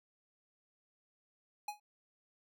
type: tone with exponential decay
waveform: square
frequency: 834 Hz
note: G#5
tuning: 7 cents sharp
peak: -35 dBFS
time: 1.68-1.8 s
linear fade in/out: 5 ms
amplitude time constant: 26 ms
effects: none